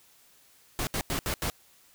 pink noise bursts at uneven times, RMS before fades -30 dBFS, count 5, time 0.79-0.87 / 0.94-1.01 / 1.1-1.19 / 1.26-1.34 / 1.42-1.5 s, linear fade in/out 0 ms, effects white hiss -60 dBFS RMS until 1.94 s

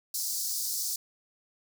pink high-pass noise, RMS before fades -32 dBFS, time 0.14-0.96 s, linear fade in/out 5 ms, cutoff 4600 Hz, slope 48 dB/octave, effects none

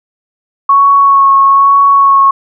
sine tone with vibrato, 1106 Hz, C#6, 4 cents flat, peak -3 dBFS, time 0.69-2.31 s, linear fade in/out 5 ms, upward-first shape sine, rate 1.1 Hz, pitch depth 16 cents each way, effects none

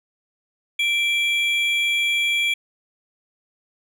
triangle tone pair together, 2349 / 3322 Hz, D7 / G#7, 0 / 0 cents, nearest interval tritone, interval 600 cents, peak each -18 / -22 dBFS, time 0.79-2.54 s, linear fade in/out 5 ms, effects none

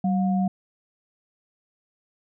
sine tone pair together, 190.98 / 714 Hz, G3 / F5, -45 / +38 cents, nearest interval octave + major seventh, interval 2283 cents, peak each -20 / -29 dBFS, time 0.04-0.48 s, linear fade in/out 5 ms, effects none

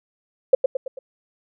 sine tone with echo, 526 Hz, C5, 9 cents sharp, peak -7 dBFS, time 0.53-0.55 s, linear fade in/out 5 ms, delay 110 ms, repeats 4, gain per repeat -6 dB, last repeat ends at 0.99 s, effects none

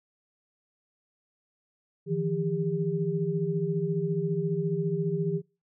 sine tone cluster, 155 / 169.6 / 400.6 Hz, D#3 / E3 / G4, -6 / +50 / +38 cents, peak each -30 dBFS, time 2.06-5.42 s, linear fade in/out 50 ms, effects noise-tail reverb RT60 0.3 s tail -24 dB re dry

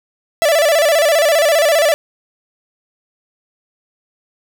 45% pulse tone with vibrato, 622.3 Hz, D#5, in tune, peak -10 dBFS, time 0.42-1.94 s, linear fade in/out 0 ms, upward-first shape square, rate 15 Hz, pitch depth 110 cents each way, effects 8-bit

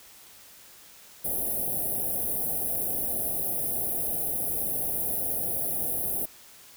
white band-stop noise, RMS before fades -29 dBFS, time 1.24-6.26 s, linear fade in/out 10 ms, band 790 to 9600 Hz, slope 96 dB/octave, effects white hiss -51 dBFS RMS until 6.76 s

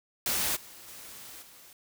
white noise with level steps, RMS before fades -29 / -49 / -46 / -53 dBFS, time 0.26-1.73 s, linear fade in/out 2 ms, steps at 0.55 / 0.87 / 1.41 s, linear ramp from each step 20 ms, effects none

